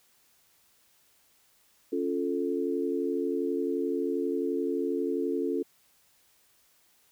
sine chord, Db augmented, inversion none, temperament equal, 277.2 / 349.2 / 440 Hz, Db4 / F4 / A4, 0 / 0 / 0 cents, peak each -31 dBFS, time 1.92-5.63 s, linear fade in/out 10 ms, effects white hiss -65 dBFS RMS until 7.11 s

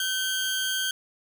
sawtooth tone pair together, 1530 / 3239 Hz, G6 / G#7, -42 / -44 cents, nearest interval octave + minor second, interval 1298 cents, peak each -25 / -25 dBFS, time 0-0.91 s, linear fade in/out 2 ms, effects none

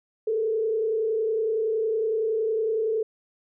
sine tone with frequency modulation, 441.2 Hz, A4, 5 cents sharp, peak -22 dBFS, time 0.27-3.03 s, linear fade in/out 5 ms, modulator 30.8 Hz, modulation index 0.64, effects none

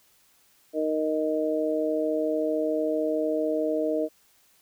harmonic tone, 155.56 Hz, D#3, in tune, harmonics 2 / 3 / 4, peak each -28 / -28 / -27 dBFS, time 0.73-4.09 s, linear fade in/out 50 ms, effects white hiss -62 dBFS RMS until 4.61 s

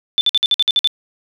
sine tone bursts, 3527 Hz, A7, 3 cents sharp, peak -10 dBFS, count 9, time 0.18-0.874 s, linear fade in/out 0 ms, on 30 ms, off 53 ms, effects none

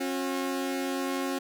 sawtooth tone pair together, 270.8 / 361.5 Hz, C#4 / F#4, -40 / -40 cents, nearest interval perfect fourth, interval 500 cents, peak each -26 / -30 dBFS, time 0-1.39 s, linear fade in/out 10 ms, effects none

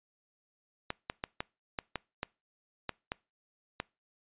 clicks, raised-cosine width 0.3 ms, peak -17 dBFS, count 10, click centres 0.904 / 1.099 / 1.239 / 1.405 / 1.788 / 1.957 / 2.231 / 2.893 / 3.119 / 3.801 s, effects noise-tail reverb RT60 0.3 s tail -25 dB re dry + resampled to 8000 Hz

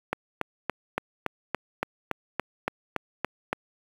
click train, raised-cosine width 0.5 ms, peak -10 dBFS, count 13, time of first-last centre 0.13-3.529 s, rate 3.53 Hz, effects high-pass 150 Hz 12 dB/octave + 7-bit

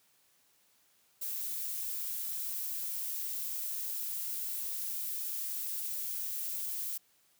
violet noise, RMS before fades -37 dBFS, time 1.21-6.98 s, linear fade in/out 10 ms, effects white hiss -69 dBFS RMS until 7.39 s + high-pass 80 Hz 12 dB/octave

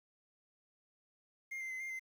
triangle tone with pitch steps, 2120 / 2083 / 2050 / 2109 / 2069 Hz, C7 / C7 / C7 / C7 / C7, +22 / -8 / -36 / +13 / -20 cents, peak -38 dBFS, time 1.51-1.995 s, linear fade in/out 10 ms, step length 97 ms, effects 11-bit

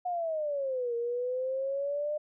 sine exponential two-way sweep, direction down then up, 730 to 466.2 to 605 Hz, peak -29 dBFS, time 0.05-2.18 s, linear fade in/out 10 ms, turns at 0.95 s, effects none

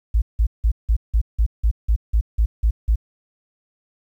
sine tone bursts, 55 Hz, A1, in tune, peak -13 dBFS, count 12, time 0.14-2.958 s, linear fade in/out 10 ms, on 79 ms, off 170 ms, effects 9-bit

